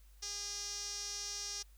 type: tone with band-pass filter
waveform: sawtooth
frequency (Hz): 407.1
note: G#4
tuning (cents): -35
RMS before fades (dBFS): -42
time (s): 0.22-1.63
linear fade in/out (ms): 10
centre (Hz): 5600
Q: 5.8
effects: added 50 Hz sine -57 dBFS peak until 1.77 s + white hiss -70 dBFS RMS until 1.77 s